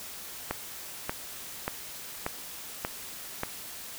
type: click train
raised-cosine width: 0.5 ms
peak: -14 dBFS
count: 6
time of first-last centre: 0.51-3.434 s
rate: 1.71 Hz
effects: white hiss -42 dBFS RMS until 3.98 s